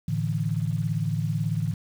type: chord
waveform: sine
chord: A suspended fourth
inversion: none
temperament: equal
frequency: 110 / 146.83 / 164.81 Hz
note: A2 / D3 / E3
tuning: 0 / 0 / 0 cents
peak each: -28 dBFS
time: 0.08-1.74 s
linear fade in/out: 5 ms
effects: 8-bit